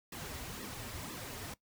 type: noise with flanger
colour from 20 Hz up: pink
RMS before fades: -44 dBFS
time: 0.12-1.54 s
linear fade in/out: 5 ms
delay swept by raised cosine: 1.3 to 6 ms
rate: 2 Hz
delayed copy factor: -0.8
effects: noise-tail reverb RT60 0.1 s tail -18 dB re dry